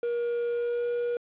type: tone with pitch glide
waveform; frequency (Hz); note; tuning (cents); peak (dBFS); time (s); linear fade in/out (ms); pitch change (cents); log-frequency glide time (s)
triangle; 474.9 to 479.6; A#4 to A#4; +32 to +49; -24; 0.03-1.17; 2; +17; 0.49-0.87
effects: resampled to 8000 Hz + 9-bit